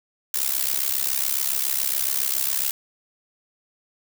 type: noise with amplitude modulation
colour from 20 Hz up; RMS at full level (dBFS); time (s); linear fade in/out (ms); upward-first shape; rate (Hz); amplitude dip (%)
blue; -20; 0.34-2.71; 2; sine; 67.2; 90
effects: none